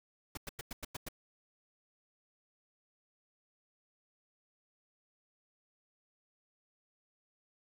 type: noise bursts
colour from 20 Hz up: pink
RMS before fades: -41 dBFS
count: 7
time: 0.35-1.087 s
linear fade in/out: 5 ms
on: 23 ms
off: 96 ms
effects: none